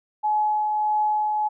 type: tone with tremolo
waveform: sine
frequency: 849 Hz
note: G#5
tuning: 38 cents sharp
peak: -18 dBFS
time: 0.23-1.49 s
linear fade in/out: 20 ms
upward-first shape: triangle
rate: 1.6 Hz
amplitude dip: 30%
effects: none